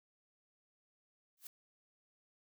blue noise with exponential growth, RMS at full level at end -44 dBFS, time 1.37-1.47 s, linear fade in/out 2 ms, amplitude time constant 21 ms, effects none

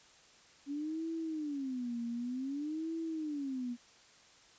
sine tone with vibrato, 277.2 Hz, C#4, in tune, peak -35 dBFS, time 0.66-3.77 s, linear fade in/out 50 ms, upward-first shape sine, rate 0.54 Hz, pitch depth 290 cents each way, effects white hiss -61 dBFS RMS until 4.58 s + resampled to 16000 Hz

